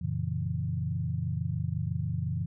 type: chord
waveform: sine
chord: F# dominant seventh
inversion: none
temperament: equal with one note detuned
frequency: 90.91 / 116.54 / 138.59 / 164.81 Hz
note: F#2 / A#2 / C#3 / E3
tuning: -30 / 0 / 0 / 0 cents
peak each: -34 dBFS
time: 0.01-2.46 s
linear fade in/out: 10 ms
effects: none